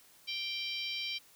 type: harmonic tone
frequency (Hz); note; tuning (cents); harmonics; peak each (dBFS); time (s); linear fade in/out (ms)
784; G5; 0; 3 / 4 / 5 / 6 / 7; -40 / -39 / -42 / -43 / -46; 0.27-1.19; 20
effects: white hiss -61 dBFS RMS until 1.35 s